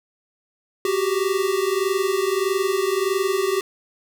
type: tone pair together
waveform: square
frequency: 374.6 / 396.2 Hz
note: F#4 / G4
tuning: +21 / +18 cents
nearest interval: minor second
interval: 97 cents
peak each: -23 dBFS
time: 0.85-3.61 s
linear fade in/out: 2 ms
effects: none